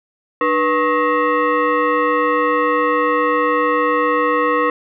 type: tone with frequency modulation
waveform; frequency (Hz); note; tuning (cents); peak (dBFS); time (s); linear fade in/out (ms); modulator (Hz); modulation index
sine; 301.2; D4; +44; -13; 0.41-4.7; 2; 789; 1.8
effects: none